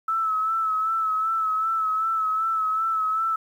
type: tone with vibrato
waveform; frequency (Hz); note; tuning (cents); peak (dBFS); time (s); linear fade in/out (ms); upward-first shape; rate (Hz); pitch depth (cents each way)
sine; 1305; E6; -18; -21; 0.08-3.36; 5; sine; 2.6; 37
effects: 9-bit